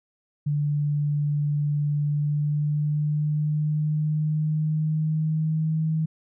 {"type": "tone with pitch glide", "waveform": "sine", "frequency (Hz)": [146.83, 158.28], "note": ["D3", "D#3"], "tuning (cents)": [0, 30], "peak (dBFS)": -21, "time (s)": [0.46, 6.06], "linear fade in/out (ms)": 10, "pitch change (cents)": 130, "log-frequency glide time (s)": [2.05, 5.82], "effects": []}